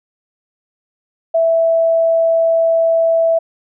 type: tone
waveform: sine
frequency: 659 Hz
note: E5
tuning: 1 cent flat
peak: -10 dBFS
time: 1.34-3.39 s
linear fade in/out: 10 ms
effects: none